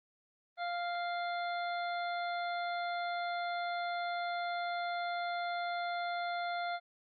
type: harmonic tone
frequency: 698 Hz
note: F5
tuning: 1 cent flat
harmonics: 1 / 2 / 3 / 5 / 6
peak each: -35 / -41 / -45 / -49 / -51 dBFS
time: 0.57-6.8 s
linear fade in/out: 50 ms
effects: Opus 24 kbps